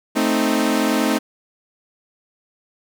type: chord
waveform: sawtooth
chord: A diminished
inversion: none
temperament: equal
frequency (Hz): 220 / 261.6 / 311.1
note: A3 / C4 / Eb4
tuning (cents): 0 / 0 / 0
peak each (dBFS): -17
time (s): 0.15-1.19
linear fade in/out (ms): 20
effects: none